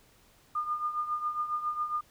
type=tone with tremolo; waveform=sine; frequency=1214 Hz; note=D#6; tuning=43 cents flat; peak=-26 dBFS; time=0.55-2.01 s; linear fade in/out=5 ms; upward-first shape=triangle; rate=7.3 Hz; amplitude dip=75%; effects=pink hiss -62 dBFS RMS until 2.1 s